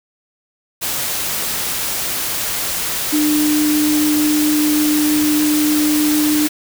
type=tone in noise; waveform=sine; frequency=301.1 Hz; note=D4; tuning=43 cents sharp; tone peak=-13 dBFS; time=3.12-6.48 s; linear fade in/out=20 ms; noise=white; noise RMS=-21 dBFS; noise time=0.81-6.49 s; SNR=+5 dB; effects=none

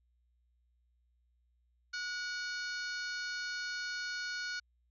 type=harmonic tone with a mistuned harmonic; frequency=730 Hz; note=F#5; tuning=24 cents flat; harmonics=2 / 3 / 4 / 5 / 6 / 7 / 8 / 9; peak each=-38 / -49 / -53 / -53 / -43 / -50 / -53 / -55 dBFS; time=1.93-4.6 s; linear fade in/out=10 ms; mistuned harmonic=3; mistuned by=+62 cents; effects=added 60 Hz sine -70 dBFS peak until 4.9 s

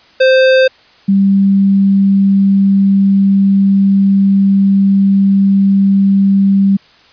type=tone pair in turn; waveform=square / sine; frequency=522 / 196.21 Hz; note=C5 / G3; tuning=-4 / +2 cents; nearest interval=octave + perfect fourth; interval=1694 cents; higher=first; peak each=-6 dBFS; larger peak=neither; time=0.2-0.68 / 1.08-6.77 s; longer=second; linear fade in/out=10 ms; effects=white hiss -45 dBFS RMS until 7.12 s + resampled to 11025 Hz

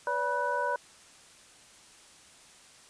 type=tone cluster; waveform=sine; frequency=494.5 / 574 / 973 / 1494 Hz; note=B4 / D5 / B5 / F#6; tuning=+2 / -40 / -26 / +16 cents; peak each=-36 / -33 / -30 / -34 dBFS; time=0.07-0.76 s; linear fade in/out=2 ms; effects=white hiss -55 dBFS RMS until 2.89 s + resampled to 22050 Hz

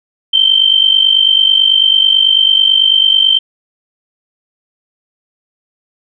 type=tone with amplitude modulation; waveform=sine; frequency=3119 Hz; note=G7; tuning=9 cents flat; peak=-3 dBFS; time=0.33-3.39 s; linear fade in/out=10 ms; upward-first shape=sine; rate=49.1 Hz; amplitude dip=75%; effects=none

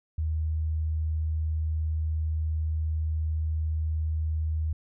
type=tone; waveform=sine; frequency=78.6 Hz; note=D#2; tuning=18 cents sharp; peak=-25 dBFS; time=0.18-4.73 s; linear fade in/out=5 ms; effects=none

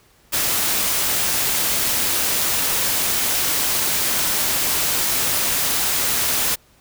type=noise; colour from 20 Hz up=white; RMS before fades=-20 dBFS; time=0.32-6.56 s; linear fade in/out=20 ms; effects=pink hiss -55 dBFS RMS until 6.8 s

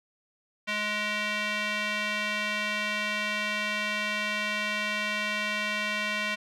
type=tone with band-pass filter; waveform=square; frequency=210 Hz; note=G#3; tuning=19 cents sharp; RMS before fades=-30 dBFS; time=0.67-6.36 s; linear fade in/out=20 ms; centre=2400 Hz; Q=1.9; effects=none

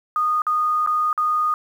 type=tone with dropouts; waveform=sine; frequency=1232 Hz; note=D#6; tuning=17 cents flat; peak=-17 dBFS; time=0.16-1.54 s; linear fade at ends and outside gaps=1 ms; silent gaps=0.419-0.467 / 0.863-0.873 / 1.129-1.177 s; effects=8-bit

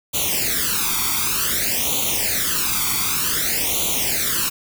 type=noise with flanger; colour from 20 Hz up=white; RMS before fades=-21 dBFS; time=0.13-4.5 s; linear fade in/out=20 ms; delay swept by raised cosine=0.29 to 0.88 ms; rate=0.54 Hz; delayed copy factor=+0.9; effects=none

